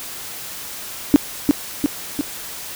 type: tone with echo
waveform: sine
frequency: 288.6 Hz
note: D4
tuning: 30 cents flat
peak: -4 dBFS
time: 1.14-1.16 s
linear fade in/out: 0 ms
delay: 350 ms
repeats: 3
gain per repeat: -4 dB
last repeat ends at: 2.21 s
effects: white hiss -32 dBFS RMS until 2.75 s